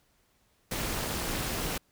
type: noise with amplitude modulation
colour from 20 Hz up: pink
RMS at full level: -29 dBFS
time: 0.71-1.78 s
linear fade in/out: 5 ms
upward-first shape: sine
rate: 289 Hz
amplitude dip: 80%
effects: pink hiss -69 dBFS RMS until 1.91 s